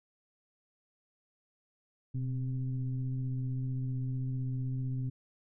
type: tone with frequency modulation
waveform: sine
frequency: 127.2 Hz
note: C3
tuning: 48 cents flat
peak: -31 dBFS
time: 2.14-5.1 s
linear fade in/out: 10 ms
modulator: 135 Hz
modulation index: 0.56
effects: none